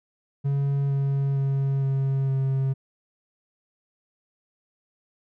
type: tone with pitch steps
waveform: triangle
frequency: 139.7 / 138.33 / 136.98 / 135.64 / 134.32 Hz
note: C#3 / C#3 / C#3 / C#3 / C3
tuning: +14 / -3 / -20 / -37 / +46 cents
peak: -19 dBFS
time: 0.44-2.74 s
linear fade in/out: 20 ms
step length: 460 ms
effects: none